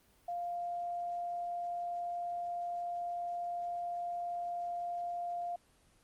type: tone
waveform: sine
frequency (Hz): 698.5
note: F5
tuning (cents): 0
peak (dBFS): -35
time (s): 0.28-5.56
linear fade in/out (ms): 5
effects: pink hiss -67 dBFS RMS until 6.03 s + Opus 24 kbps